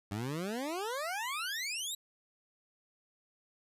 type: exponential sweep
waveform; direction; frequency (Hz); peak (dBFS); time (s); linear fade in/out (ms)
20% pulse; up; 96.1 to 3951; -30; 0.11-1.95; 5
effects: resampled to 32000 Hz